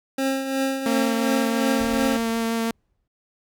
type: tone with tremolo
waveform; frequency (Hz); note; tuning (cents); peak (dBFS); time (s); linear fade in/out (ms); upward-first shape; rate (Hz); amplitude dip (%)
25% pulse; 268.4; C4; +44; -16; 0.18-2.17; 5; triangle; 2.8; 60
type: tone with vibrato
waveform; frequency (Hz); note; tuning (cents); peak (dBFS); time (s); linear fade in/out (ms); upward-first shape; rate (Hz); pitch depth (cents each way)
sawtooth; 228.2; A#3; -37; -18; 0.86-2.71; 2; sine; 6.1; 10
type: noise with exponential decay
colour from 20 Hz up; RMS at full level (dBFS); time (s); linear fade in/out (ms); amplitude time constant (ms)
brown; -34; 1.79-3.08; 5; 280
effects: none